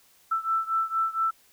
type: beating tone pair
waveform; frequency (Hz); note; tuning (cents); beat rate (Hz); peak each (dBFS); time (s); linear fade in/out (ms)
sine; 1326 / 1330.3; E6 / E6; +10 / +15; 4.3; -26 / -28; 0.31-1.31; 10
effects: white hiss -60 dBFS RMS until 1.52 s